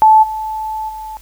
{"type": "tone with level steps", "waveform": "sine", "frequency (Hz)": 871, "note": "A5", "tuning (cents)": -18, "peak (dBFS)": [-4, -19, -25], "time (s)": [0.02, 1.17], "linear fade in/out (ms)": 0, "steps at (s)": [0.22, 0.88], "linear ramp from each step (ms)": 20, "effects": ["added 50 Hz sine -40 dBFS peak until 1.21 s", "white hiss -46 dBFS RMS until 1.21 s"]}